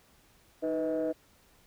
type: tone cluster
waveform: sine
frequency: 311.9 / 495 / 636 Hz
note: D#4 / B4 / D#5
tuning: +4 / +4 / +38 cents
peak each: -31 dBFS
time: 0.62-1.13 s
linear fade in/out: 20 ms
effects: tanh soft clip ceiling -23 dBFS + pink hiss -63 dBFS RMS until 1.66 s